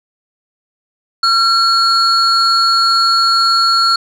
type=tone pair together; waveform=sine; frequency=1361 / 4347 Hz; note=F6 / C#8; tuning=-45 / -35 cents; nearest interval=octave + minor sixth; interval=2010 cents; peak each=-10 dBFS; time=1.23-3.96 s; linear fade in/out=5 ms; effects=tanh soft clip ceiling -5 dBFS